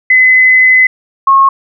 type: tone pair in turn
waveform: sine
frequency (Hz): 2028 / 1086.8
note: B6 / C#6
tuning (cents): +45 / -35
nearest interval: major seventh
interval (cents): 1080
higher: first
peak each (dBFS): -3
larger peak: neither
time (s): 0.1-0.87 / 1.27-1.49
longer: first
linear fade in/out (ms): 5
effects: none